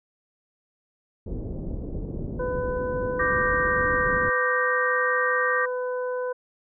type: low-pass noise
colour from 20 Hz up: pink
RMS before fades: -32 dBFS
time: 1.26-4.3 s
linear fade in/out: 5 ms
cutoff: 460 Hz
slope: 24 dB/octave
type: harmonic tone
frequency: 501 Hz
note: B4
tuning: 25 cents sharp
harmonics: 1 / 2 / 3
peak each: -26 / -35 / -38 dBFS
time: 2.39-6.33 s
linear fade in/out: 10 ms
type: chord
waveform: sine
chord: G minor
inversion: second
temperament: equal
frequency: 1174.7 / 1568 / 1864.7 Hz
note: D6 / G6 / Bb6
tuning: 0 / 0 / 0 cents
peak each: -26 dBFS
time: 3.19-5.66 s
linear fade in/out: 10 ms
effects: none